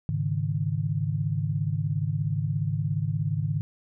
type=chord; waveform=sine; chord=Ab suspended fourth; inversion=none; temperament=equal; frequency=103.83 / 138.59 / 155.56 Hz; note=Ab2 / Db3 / Eb3; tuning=0 / 0 / 0 cents; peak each=-29 / -29 / -28 dBFS; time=0.09-3.61 s; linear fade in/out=0 ms; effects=none